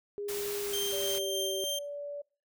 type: tone with pitch glide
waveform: sine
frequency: 408.4 to 387 Hz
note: G#4 to G4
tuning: -29 to -22 cents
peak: -34 dBFS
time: 0.18-1.64 s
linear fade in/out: 0 ms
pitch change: -93 cents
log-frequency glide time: 0.58-1.46 s
type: noise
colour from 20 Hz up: white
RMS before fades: -39 dBFS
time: 0.28-1.19 s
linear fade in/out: 10 ms
type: tone with tremolo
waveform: sawtooth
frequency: 3161 Hz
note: G7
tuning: 14 cents sharp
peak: -28 dBFS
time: 0.73-1.79 s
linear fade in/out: 5 ms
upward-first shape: sine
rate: 3.3 Hz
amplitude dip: 35%
type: tone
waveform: sine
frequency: 577 Hz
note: D5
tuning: 31 cents flat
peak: -36 dBFS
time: 0.92-2.22 s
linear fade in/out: 10 ms
effects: noise-tail reverb RT60 0.4 s tail -25 dB re dry